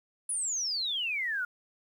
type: exponential sweep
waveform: sine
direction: down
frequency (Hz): 10180 to 1400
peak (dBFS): -29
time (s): 0.29-1.45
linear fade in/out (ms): 5
effects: 10-bit